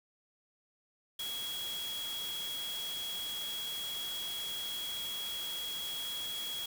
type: tone in noise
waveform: sine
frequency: 3322 Hz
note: G#7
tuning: in tune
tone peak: -37 dBFS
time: 1.19-6.66 s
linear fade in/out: 5 ms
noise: white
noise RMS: -44 dBFS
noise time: 1.19-6.66 s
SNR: +4 dB
effects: none